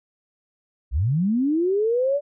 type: linear sweep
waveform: sine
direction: up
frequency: 52.5 to 587.3 Hz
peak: -18 dBFS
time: 0.91-2.21 s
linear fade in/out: 50 ms
effects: none